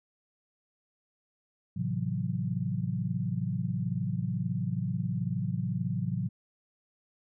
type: chord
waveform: sine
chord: F# half-diminished seventh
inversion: first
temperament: just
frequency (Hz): 111 / 133.2 / 166.5 / 185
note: A2 / C3 / E3 / F#3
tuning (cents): +16 / +31 / +18 / 0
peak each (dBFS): -34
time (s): 1.76-6.29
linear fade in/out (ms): 10
effects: none